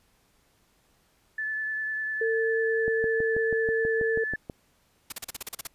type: tone with vibrato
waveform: sine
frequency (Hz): 1740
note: A6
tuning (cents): -20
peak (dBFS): -28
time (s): 1.38-4.36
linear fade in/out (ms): 5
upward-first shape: sine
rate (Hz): 10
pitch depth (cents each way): 13
type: tone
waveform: sine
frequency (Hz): 450.8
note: A4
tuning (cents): +42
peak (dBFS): -24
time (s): 2.21-4.24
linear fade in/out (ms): 5
type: click train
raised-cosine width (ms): 2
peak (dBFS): -21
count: 11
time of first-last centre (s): 2.88-4.498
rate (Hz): 6.18
type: noise bursts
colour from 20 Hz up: white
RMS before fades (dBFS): -34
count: 10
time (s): 5.1-5.672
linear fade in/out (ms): 5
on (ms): 23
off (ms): 38
effects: pink hiss -66 dBFS RMS until 5.74 s + resampled to 32000 Hz